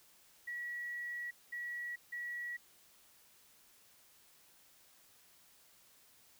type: tone bursts at uneven times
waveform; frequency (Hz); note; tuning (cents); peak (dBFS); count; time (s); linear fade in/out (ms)
sine; 1928; B6; -42; -39; 3; 0.47-1.31 / 1.52-1.96 / 2.12-2.57; 10
effects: white hiss -65 dBFS RMS until 6.39 s